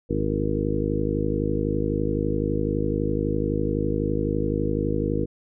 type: harmonic tone with a mistuned harmonic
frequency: 51.91 Hz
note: G#1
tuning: in tune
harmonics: 1 / 2 / 3 / 4 / 5 / 6 / 7 / 8 / 9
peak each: -30 / -30 / -30 / -33 / -30 / -29 / -32 / -34 / -29 dBFS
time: 0.09-5.26 s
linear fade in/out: 20 ms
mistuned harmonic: 9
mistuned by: +19 cents
effects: none